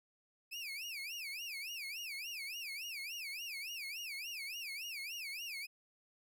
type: tone with vibrato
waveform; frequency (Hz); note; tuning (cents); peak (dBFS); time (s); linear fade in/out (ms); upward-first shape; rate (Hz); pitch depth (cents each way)
30% pulse; 2489; D#7; 0; -39; 0.51-5.67; 20; sine; 3.5; 250
effects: none